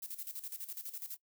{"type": "noise with tremolo", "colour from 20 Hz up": "violet", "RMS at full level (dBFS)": -42, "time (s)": [0.02, 1.17], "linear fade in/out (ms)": 10, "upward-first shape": "square", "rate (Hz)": 12, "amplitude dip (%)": 75, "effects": ["noise-tail reverb RT60 0.1 s tail -21 dB re dry"]}